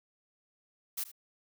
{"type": "noise with echo", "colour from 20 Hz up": "blue", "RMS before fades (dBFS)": -35, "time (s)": [0.97, 1.04], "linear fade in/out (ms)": 10, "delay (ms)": 77, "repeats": 1, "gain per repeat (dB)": -15, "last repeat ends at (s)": 1.117, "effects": []}